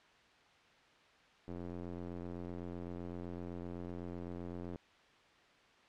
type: tone with band-pass filter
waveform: square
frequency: 43.93 Hz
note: F1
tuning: 11 cents sharp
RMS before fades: -44 dBFS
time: 1.48-4.76 s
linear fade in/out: 0 ms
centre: 320 Hz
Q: 1
effects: white hiss -64 dBFS RMS until 5.88 s + low-pass 3000 Hz 12 dB/octave